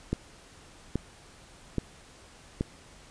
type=click train; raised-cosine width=3 ms; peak=-14 dBFS; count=4; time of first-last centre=0.13-2.609 s; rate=1.21 Hz; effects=pink hiss -53 dBFS RMS until 3.1 s + resampled to 22050 Hz